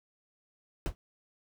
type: noise with exponential decay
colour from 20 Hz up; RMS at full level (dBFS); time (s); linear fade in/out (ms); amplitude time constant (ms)
brown; -23; 0.86-0.95; 0; 19
effects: none